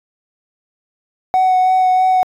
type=tone with vibrato; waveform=triangle; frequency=744 Hz; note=F#5; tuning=9 cents sharp; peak=-7 dBFS; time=1.34-2.23 s; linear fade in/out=0 ms; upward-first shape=sine; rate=3.1 Hz; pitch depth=12 cents each way; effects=tanh soft clip ceiling -5 dBFS